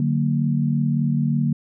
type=chord; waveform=sine; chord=D augmented; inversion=none; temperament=equal with one note detuned; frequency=146.83 / 185 / 230.3 Hz; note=D3 / F#3 / A#3; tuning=0 / 0 / -21 cents; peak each=-20 / -26 / -22 dBFS; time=0-1.53 s; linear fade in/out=2 ms; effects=none